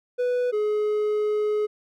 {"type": "tone pair in turn", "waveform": "triangle", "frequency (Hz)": [493.9, 422.4], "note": ["B4", "G#4"], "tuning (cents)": [0, 29], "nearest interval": "minor third", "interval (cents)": 271, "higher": "first", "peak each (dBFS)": -19, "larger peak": "neither", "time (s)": [[0.18, 0.52], [0.52, 1.67]], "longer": "second", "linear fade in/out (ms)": 20, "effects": []}